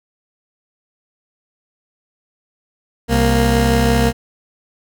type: tone pair together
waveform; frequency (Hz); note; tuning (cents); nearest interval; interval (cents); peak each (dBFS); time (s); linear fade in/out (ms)
20% pulse; 65.73 / 233.1; C2 / A#3; +9 / 0; octave + minor seventh; 2191; -10; 3.08-4.13; 50
effects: none